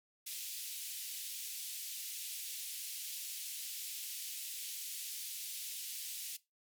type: band-pass noise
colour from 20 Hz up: white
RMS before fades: -44 dBFS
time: 0.26-6.37 s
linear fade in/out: 10 ms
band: 2600 to 16000 Hz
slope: 24 dB/octave
effects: noise-tail reverb RT60 0.2 s tail -18 dB re dry